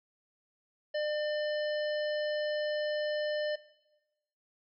harmonic tone with a mistuned harmonic, 600 Hz, D5, 37 cents sharp, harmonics 1 / 3 / 5 / 7 / 9, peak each -30 / -40 / -44 / -47 / -49 dBFS, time 0.94-3.56 s, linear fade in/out 10 ms, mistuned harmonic 9, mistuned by -67 cents, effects noise-tail reverb RT60 1.0 s tail -18 dB re dry

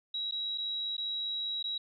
sine tone with dropouts, 3865 Hz, B7, 38 cents flat, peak -32 dBFS, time 0.14-1.78 s, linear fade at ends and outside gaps 5 ms, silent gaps 0.312-0.321 / 0.577-0.581 / 0.968-0.979 / 1.628-1.64 s, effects none

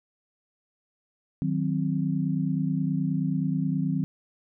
sine chord, C diminished, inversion first, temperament equal, 155.56 / 185 / 261.6 Hz, Eb3 / Gb3 / C4, 0 / 0 / 0 cents, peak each -27 / -28 / -29 dBFS, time 1.42-4.04 s, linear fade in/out 0 ms, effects none

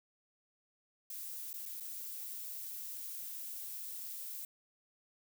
violet noise with dropouts, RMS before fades -44 dBFS, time 1.1-4.45 s, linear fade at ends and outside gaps 2 ms, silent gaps 1.531-1.539 / 1.655-1.66 / 1.801-1.806 s, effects none

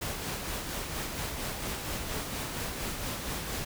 pink noise with tremolo, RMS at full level -34 dBFS, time 0.01-3.65 s, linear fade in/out 10 ms, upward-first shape sine, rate 4.3 Hz, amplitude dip 35%, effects none

